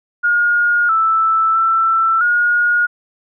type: tone with pitch steps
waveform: sine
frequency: 1428 / 1320 / 1334 / 1437 Hz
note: F6 / E6 / E6 / F6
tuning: +38 / +2 / +20 / +49 cents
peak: -11 dBFS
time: 0.23-2.87 s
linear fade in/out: 20 ms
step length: 660 ms
effects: none